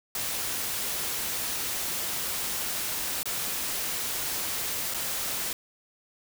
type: noise with dropouts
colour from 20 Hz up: white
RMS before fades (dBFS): -31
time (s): 0.15-5.53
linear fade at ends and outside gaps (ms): 2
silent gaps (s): 3.231-3.256 / 4.939-4.944
effects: none